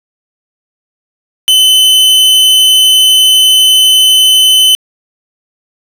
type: tone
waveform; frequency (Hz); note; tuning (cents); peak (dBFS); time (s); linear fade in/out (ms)
45% pulse; 3036; F#7; +44; -3; 1.48-4.75; 0
effects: resampled to 32000 Hz + 7-bit